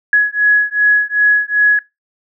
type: beating tone pair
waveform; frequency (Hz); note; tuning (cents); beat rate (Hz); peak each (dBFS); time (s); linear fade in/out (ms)
sine; 1679 / 1681.6; G#6 / G#6; +18 / +21; 2.6; -12; 0.13-1.79; 2
effects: noise-tail reverb RT60 0.2 s tail -21 dB re dry